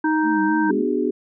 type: harmonic tone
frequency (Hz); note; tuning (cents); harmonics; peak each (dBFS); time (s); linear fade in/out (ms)
312.2; D#4; +6; 1 / 3 / 5; -18 / -23 / -25; 0.04-0.71; 5
type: tone with vibrato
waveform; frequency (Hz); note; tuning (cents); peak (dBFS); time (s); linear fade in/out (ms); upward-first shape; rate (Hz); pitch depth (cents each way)
sine; 210.9; G#3; +27; -25; 0.22-0.86; 50; sine; 3.6; 120
type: chord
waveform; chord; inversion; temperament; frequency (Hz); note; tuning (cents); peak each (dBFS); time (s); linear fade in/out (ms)
sine; G# half-diminished seventh; first; just; 249.2 / 299 / 373.8 / 415.3; B3 / D4 / F#4 / G#4; +16 / +31 / +18 / 0; -24; 0.69-1.11; 10
effects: none